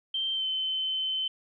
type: tone with pitch glide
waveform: sine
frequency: 3135 to 3067 Hz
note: G7 to G7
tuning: -1 to -38 cents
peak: -27 dBFS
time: 0.14-1.28 s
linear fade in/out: 5 ms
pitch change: -37 cents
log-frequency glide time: 0.33-0.45 s
effects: none